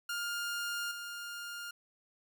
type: tone with level steps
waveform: sawtooth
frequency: 1409 Hz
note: F6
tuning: 15 cents sharp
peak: -31 / -37 dBFS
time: 0.09-1.71 s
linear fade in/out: 5 ms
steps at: 0.91 s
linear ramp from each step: 5 ms
effects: none